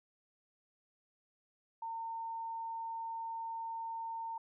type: tone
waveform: sine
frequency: 910 Hz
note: A#5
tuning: 42 cents flat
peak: -38 dBFS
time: 1.82-4.38 s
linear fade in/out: 5 ms
effects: none